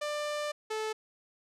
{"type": "tone pair in turn", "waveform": "sawtooth", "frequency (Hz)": [594, 435.3], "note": ["D5", "A4"], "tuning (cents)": [20, -19], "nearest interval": "perfect fourth", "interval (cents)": 539, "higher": "first", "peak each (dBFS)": -28, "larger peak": "neither", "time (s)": [[0.01, 0.52], [0.7, 0.93]], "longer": "first", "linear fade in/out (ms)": 10, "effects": ["low-pass 8000 Hz 12 dB/octave"]}